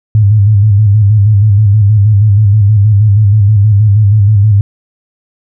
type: tone with vibrato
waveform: sine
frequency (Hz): 103.83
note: G#2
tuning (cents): 0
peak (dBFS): -3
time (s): 0.15-4.61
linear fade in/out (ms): 0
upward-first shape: square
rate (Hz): 6.3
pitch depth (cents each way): 68
effects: none